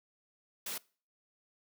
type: noise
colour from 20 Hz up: white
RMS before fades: -39 dBFS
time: 0.66-0.78 s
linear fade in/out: 5 ms
effects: noise-tail reverb RT60 0.4 s tail -23 dB re dry + high-pass 150 Hz 12 dB/octave